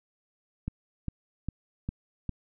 click train, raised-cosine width 5 ms, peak -19 dBFS, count 5, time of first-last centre 0.68-2.293 s, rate 2.48 Hz, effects none

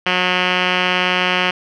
5% pulse tone with low-pass filter, 181.7 Hz, F#3, 31 cents flat, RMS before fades -17 dBFS, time 0.06-1.51 s, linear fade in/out 5 ms, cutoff 3100 Hz, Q 6.2, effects none

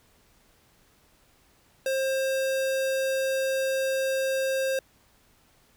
square tone, 532 Hz, C5, 29 cents sharp, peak -25 dBFS, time 1.86-4.79 s, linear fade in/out 2 ms, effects pink hiss -62 dBFS RMS until 5.76 s

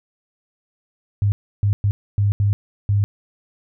sine tone bursts at uneven times, 101.5 Hz, G#2, 39 cents flat, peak -14 dBFS, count 6, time 1.22-1.32 / 1.63-1.73 / 1.84-1.91 / 2.18-2.32 / 2.4-2.53 / 2.89-3.04 s, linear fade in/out 0 ms, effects none

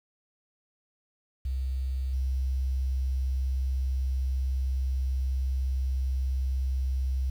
sine tone with level steps, 65.41 Hz, C2, in tune, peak -27 / -25 dBFS, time 1.45-7.3 s, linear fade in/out 5 ms, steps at 2.13 s, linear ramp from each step 5 ms, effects 9-bit

